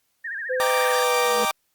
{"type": "tone with vibrato", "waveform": "sine", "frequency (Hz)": 1722, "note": "A6", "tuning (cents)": -38, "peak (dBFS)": -28, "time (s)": [0.24, 1.04], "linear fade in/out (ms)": 10, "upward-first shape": "sine", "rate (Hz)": 14, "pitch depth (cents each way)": 150}
{"type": "tone with pitch glide", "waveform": "sine", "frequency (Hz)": [510, 485.8], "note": ["C5", "B4"], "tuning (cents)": [-44, -29], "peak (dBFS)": -22, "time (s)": [0.49, 1.45], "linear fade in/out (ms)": 20, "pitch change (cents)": -85, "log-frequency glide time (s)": [0.65, 1.32]}
{"type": "chord", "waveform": "sawtooth", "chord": "Eb major seventh", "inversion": "none", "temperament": "equal", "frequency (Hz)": [622.3, 784, 932.3, 1174.7], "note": ["Eb5", "G5", "Bb5", "D6"], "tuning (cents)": [0, 0, 0, 0], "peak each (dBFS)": [-26, -23, -24, -20], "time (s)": [0.6, 1.51], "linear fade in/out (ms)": 0}
{"type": "tone with exponential growth", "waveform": "30% pulse", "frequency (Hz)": 214.9, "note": "A3", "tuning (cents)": -41, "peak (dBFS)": -25, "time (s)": [1.1, 1.45], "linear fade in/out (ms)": 0, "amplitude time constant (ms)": 75}
{"effects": ["white hiss -70 dBFS RMS until 1.74 s", "Opus 48 kbps"]}